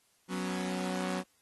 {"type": "chord", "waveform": "sawtooth", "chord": "F# suspended fourth", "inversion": "none", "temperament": "equal", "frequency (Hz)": [185, 246.9, 277.2], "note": ["F#3", "B3", "C#4"], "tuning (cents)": [0, 0, 0], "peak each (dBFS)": [-30, -36, -36], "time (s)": [0.28, 1.24], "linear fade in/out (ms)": 50, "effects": ["white hiss -70 dBFS RMS until 1.41 s", "AAC 32 kbps"]}